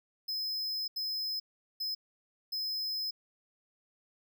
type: tone bursts at uneven times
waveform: square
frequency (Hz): 5100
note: D#8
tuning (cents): +42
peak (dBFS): -33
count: 4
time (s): 0.28-0.88 / 0.96-1.4 / 1.8-1.95 / 2.52-3.11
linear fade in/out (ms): 10
effects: none